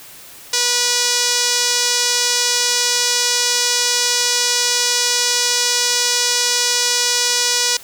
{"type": "tone with band-pass filter", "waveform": "sawtooth", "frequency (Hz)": 487.2, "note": "B4", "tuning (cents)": -24, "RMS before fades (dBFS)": -17, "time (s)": [0.53, 7.77], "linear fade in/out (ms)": 5, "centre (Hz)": 5600, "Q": 1.9, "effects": ["white hiss -39 dBFS RMS until 7.83 s"]}